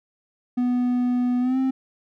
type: tone with pitch glide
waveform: triangle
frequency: 246.9 to 263.1 Hz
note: B3 to C4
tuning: 0 to +10 cents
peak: -17 dBFS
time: 0.57-1.71 s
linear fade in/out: 10 ms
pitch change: +110 cents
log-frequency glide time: 1.4-1.58 s
effects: none